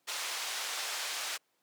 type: band-pass noise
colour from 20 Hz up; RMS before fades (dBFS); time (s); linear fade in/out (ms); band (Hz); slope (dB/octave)
white; -37; 0.07-1.38; 20; 650 to 6000; 12
effects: pink hiss -75 dBFS RMS until 1.62 s + high-pass 300 Hz 12 dB/octave